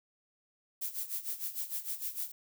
violet noise with tremolo, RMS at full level -35 dBFS, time 0.81-2.32 s, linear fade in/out 10 ms, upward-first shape sine, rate 6.6 Hz, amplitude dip 80%, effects none

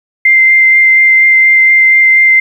sine tone with vibrato, 2088 Hz, C7, 4 cents flat, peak -3 dBFS, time 0.25-2.4 s, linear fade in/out 5 ms, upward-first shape sine, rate 4.2 Hz, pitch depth 9 cents each way, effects 7-bit

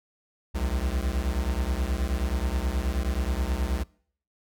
square beating tone pair, 60.6 / 70 Hz, B1 / C#2, -32 / +18 cents, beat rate 9.4 Hz, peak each -28 / -29 dBFS, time 0.54-3.84 s, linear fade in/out 20 ms, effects noise-tail reverb RT60 0.6 s tail -25 dB re dry

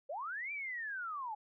sine linear two-way sweep, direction up then down, 511 to 2374 to 818 Hz, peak -38 dBFS, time 0.09-1.35 s, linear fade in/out 10 ms, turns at 0.52 s, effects none

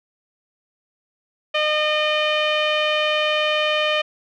sawtooth tone with low-pass filter, 609 Hz, D#5, 37 cents flat, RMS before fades -20 dBFS, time 1.54-4.02 s, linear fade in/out 10 ms, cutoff 2900 Hz, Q 4.3, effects none

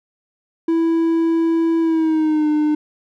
triangle tone with pitch glide, 329.6 to 302.2 Hz, E4 to D4, 0 to +50 cents, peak -12 dBFS, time 0.68-2.75 s, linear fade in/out 5 ms, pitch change -150 cents, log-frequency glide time 1.8-2.48 s, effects none

